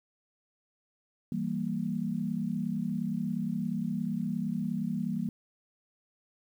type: chord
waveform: sine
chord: E diminished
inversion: none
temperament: equal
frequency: 164.81 / 196 / 233.1 Hz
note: E3 / G3 / Bb3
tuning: 0 / 0 / 0 cents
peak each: -35 / -33 / -33 dBFS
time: 1.32-5.29 s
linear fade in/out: 2 ms
effects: 10-bit

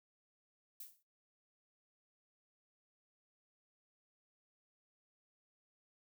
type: noise with exponential decay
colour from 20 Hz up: violet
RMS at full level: -45 dBFS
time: 0.8-1.03 s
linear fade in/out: 5 ms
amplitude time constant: 50 ms
effects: noise-tail reverb RT60 0.2 s tail -17 dB re dry

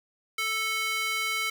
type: tone with high-pass filter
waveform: square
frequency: 440 Hz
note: A4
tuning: in tune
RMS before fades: -29 dBFS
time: 0.38-1.5 s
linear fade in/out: 5 ms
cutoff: 1900 Hz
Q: 2.2
effects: 9-bit

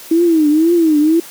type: tone with vibrato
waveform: sine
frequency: 320.2 Hz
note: D#4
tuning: 50 cents sharp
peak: -8 dBFS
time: 0.11-1.2 s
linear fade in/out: 5 ms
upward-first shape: triangle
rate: 2 Hz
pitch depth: 160 cents each way
effects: white hiss -35 dBFS RMS until 1.3 s + high-pass 150 Hz 12 dB/octave

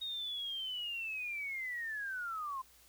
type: linear sweep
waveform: sine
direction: down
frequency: 3745 to 1026 Hz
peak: -37 dBFS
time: 0.01-2.62 s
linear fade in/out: 10 ms
effects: added 60 Hz sine -70 dBFS peak until 2.88 s + white hiss -63 dBFS RMS until 2.88 s

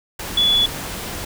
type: tone in noise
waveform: sine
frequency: 3420 Hz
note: A7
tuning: 50 cents flat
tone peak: -13 dBFS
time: 0.37-0.66 s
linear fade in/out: 5 ms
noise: pink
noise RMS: -29 dBFS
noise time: 0.19-1.25 s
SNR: +13 dB
effects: none

